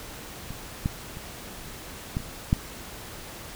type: clicks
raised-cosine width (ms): 5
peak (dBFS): -24 / -12 / -25 / -14 / -26 / -7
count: 6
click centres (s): 0.506 / 0.859 / 1.171 / 2.169 / 2.203 / 2.529
effects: pink hiss -41 dBFS RMS until 3.55 s